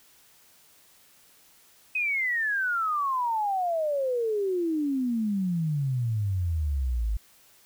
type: exponential sweep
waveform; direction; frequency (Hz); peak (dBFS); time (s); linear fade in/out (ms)
sine; down; 2546 to 51; -24; 1.95-7.17; 5
effects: white hiss -58 dBFS RMS until 7.65 s